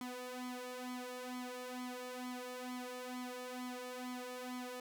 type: tone with flanger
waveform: sawtooth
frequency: 250.2 Hz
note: B3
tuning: 23 cents sharp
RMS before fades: -45 dBFS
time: 0.01-4.8 s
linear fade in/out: 2 ms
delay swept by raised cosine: 0.91 to 2.31 ms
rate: 2.2 Hz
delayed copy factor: +0.8
effects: none